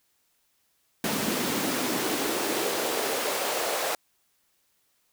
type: noise with high-pass filter sweep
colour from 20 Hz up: pink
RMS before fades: -28 dBFS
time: 1.04-3.95 s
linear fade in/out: 2 ms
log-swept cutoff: 210 to 580 Hz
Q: 2.2
effects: white hiss -70 dBFS RMS until 5.12 s